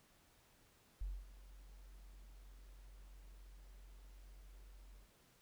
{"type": "tone with ADSR envelope", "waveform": "sine", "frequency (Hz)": 46.25, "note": "F#1", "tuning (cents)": 0, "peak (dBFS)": -37, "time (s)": [1.01, 5.1], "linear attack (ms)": 5, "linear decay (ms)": 230, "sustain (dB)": -18, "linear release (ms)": 140, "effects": ["tanh soft clip ceiling -35 dBFS", "pink hiss -70 dBFS RMS until 5.41 s"]}